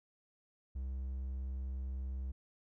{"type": "tone", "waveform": "triangle", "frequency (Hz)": 65.41, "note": "C2", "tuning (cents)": 0, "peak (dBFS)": -35, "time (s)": [0.75, 2.32], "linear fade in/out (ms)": 10, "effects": []}